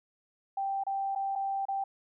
sine tone with dropouts, 784 Hz, G5, in tune, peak -29 dBFS, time 0.57-1.84 s, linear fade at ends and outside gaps 5 ms, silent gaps 0.837-0.866 / 1.151-1.158 / 1.354-1.358 / 1.654-1.684 s, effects none

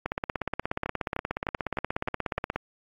two click trains, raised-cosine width 0.5 ms, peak -14 / -13 dBFS, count 6 / 43, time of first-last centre 0.86-2.38 / 0.06-2.56 s, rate 3.29 / 16.8 Hz, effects AAC 32 kbps

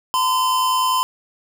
square tone pair together, 913 / 1023.2 Hz, A#5 / C6, -36 / -39 cents, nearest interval major second, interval 197 cents, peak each -28 / -17 dBFS, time 0.14-1.03 s, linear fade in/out 0 ms, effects none

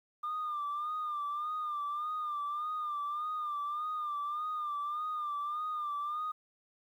sine tone with vibrato, 1201 Hz, D6, 38 cents sharp, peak -32 dBFS, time 0.23-6.32 s, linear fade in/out 10 ms, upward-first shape sine, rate 1.7 Hz, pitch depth 60 cents each way, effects tanh soft clip ceiling -30 dBFS + 11-bit

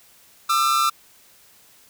45% pulse tone pair together, 1200 / 1338.7 Hz, D6 / E6, +37 / +26 cents, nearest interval major second, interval 189 cents, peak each -20 dBFS, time 0.49-0.9 s, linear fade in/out 10 ms, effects white hiss -53 dBFS RMS until 1.89 s

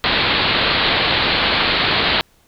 white low-pass noise, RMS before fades -17 dBFS, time 0.04-2.21 s, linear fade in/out 0 ms, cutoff 4400 Hz, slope 96 dB/octave, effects pink hiss -56 dBFS RMS until 2.47 s

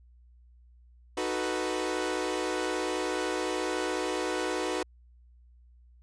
sawtooth chord, B dominant seventh, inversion first, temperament equal, 311.1 / 370 / 440 / 493.9 Hz, D#4 / F#4 / A4 / B4, 0 / 0 / 0 / 0 cents, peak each -31 / -29 / -34 / -30 dBFS, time 1.17-4.83 s, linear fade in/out 5 ms, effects added 60 Hz sine -54 dBFS peak until 6.02 s + resampled to 22050 Hz

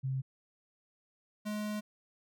sine / square tone pair in turn, 132.7 / 210.6 Hz, C3 / G#3, +25 / +24 cents, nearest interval minor sixth, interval 799 cents, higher second, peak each -31 / -35 dBFS, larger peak first, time 0.03-0.22 / 1.45-1.81 s, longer second, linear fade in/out 20 ms, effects none

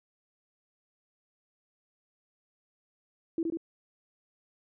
sine tone with echo, 330 Hz, E4, 2 cents sharp, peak -26 dBFS, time 3.38-3.43 s, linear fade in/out 2 ms, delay 71 ms, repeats 2, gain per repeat -2 dB, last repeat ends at 3.572 s, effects none

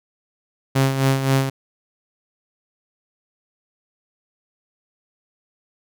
sawtooth tone with tremolo, 134.7 Hz, C#3, 49 cents flat, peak -10 dBFS, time 0.75-1.5 s, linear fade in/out 10 ms, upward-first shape sine, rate 3.8 Hz, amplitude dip 60%, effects none

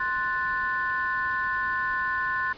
sine chord, F# diminished, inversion second, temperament equal, 1046.5 / 1480 / 1760 Hz, C6 / F#6 / A6, 0 / 0 / 0 cents, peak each -29 dBFS, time 0-2.53 s, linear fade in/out 5 ms, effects pink hiss -46 dBFS RMS until 2.57 s + resampled to 11025 Hz

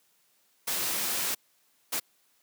white noise bursts at uneven times, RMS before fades -30 dBFS, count 2, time 0.67-1.35 / 1.92-2 s, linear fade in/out 10 ms, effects white hiss -68 dBFS RMS until 2.42 s + high-pass 150 Hz 12 dB/octave

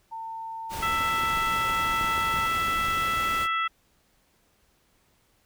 sine tone, 900 Hz, A5, 39 cents sharp, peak -33 dBFS, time 0.11-2.47 s, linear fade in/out 20 ms
pink noise, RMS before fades -36 dBFS, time 0.69-3.48 s, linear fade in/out 50 ms
harmonic tone, 662 Hz, E5, 7 cents sharp, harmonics 2 / 3 / 4 / 5, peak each -25 / -31 / -35 / -36 dBFS, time 0.82-3.68 s, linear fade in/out 10 ms
clicks, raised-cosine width 3 ms, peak -25 dBFS, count 11, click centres 1.007 / 1.236 / 1.374 / 1.698 / 2.012 / 2.045 / 2.179 / 2.341 / 2.389 / 2.683 / 2.885 s
effects pink hiss -66 dBFS RMS until 5.45 s

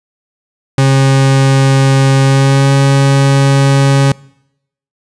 40% pulse tone with pitch glide, 135.3 to 137.74 Hz, C#3 to C#3, -42 to -11 cents, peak -5 dBFS, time 0.78-4.12 s, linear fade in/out 2 ms, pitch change +31 cents, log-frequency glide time 2.23-2.72 s, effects noise-tail reverb RT60 0.8 s tail -24 dB re dry + resampled to 22050 Hz

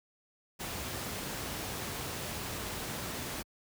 pink noise, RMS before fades -38 dBFS, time 0.59-3.43 s, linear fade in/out 20 ms, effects high-pass 60 Hz 12 dB/octave

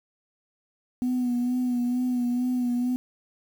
sine tone with vibrato, 246.9 Hz, B3, in tune, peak -21 dBFS, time 1.02-2.96 s, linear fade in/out 0 ms, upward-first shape sine, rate 2.2 Hz, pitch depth 33 cents each way, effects tanh soft clip ceiling -20 dBFS + 8-bit

